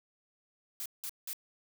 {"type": "noise bursts", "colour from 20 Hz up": "blue", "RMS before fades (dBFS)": -39, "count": 3, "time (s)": [0.8, 1.331], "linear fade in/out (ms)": 0, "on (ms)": 57, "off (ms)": 180, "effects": []}